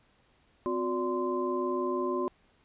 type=tone cluster; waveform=sine; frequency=256.1 / 362.2 / 580 / 1036 Hz; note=C4 / F#4 / D5 / C6; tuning=-37 / -37 / -22 / -17 cents; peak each=-35 / -30 / -37 / -34 dBFS; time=0.66-2.28 s; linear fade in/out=0 ms; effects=pink hiss -66 dBFS RMS until 2.64 s + resampled to 8000 Hz